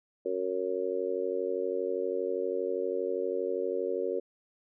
harmonic tone, 92.5 Hz, F#2, in tune, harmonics 3 / 4 / 5 / 6, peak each -41 / -33 / -32 / -35 dBFS, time 0.25-4.2 s, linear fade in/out 10 ms, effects none

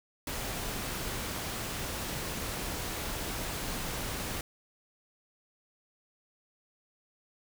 pink noise, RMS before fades -36 dBFS, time 0.27-4.41 s, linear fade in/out 2 ms, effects none

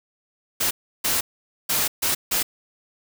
white noise bursts at uneven times, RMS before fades -22 dBFS, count 5, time 0.6-0.71 / 1.04-1.21 / 1.69-1.88 / 2.02-2.15 / 2.31-2.43 s, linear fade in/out 10 ms, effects none

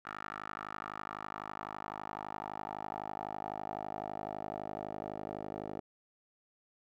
10% pulse tone with band-pass filter sweep, 51.91 Hz, G#1, in tune, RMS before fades -42 dBFS, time 0.05-5.8 s, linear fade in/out 5 ms, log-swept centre 1400 to 520 Hz, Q 3.1, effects none

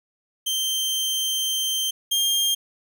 sawtooth tone pair in turn, 3136 / 3204 Hz, G7 / G7, 0 / +37 cents, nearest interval unison, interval 37 cents, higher second, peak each -19 / -16 dBFS, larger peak second, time 0.46-1.91 / 2.11-2.55 s, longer first, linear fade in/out 10 ms, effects none

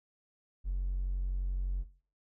triangle tone, 45.86 Hz, F#1, 15 cents flat, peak -26 dBFS, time 0.64-1.85 s, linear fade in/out 50 ms, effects noise-tail reverb RT60 0.4 s tail -17 dB re dry + tanh soft clip ceiling -27 dBFS

